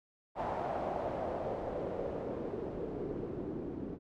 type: noise with low-pass filter sweep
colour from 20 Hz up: white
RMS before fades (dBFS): -38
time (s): 0.35-3.99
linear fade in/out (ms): 50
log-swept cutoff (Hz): 790 to 310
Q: 2.8
effects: none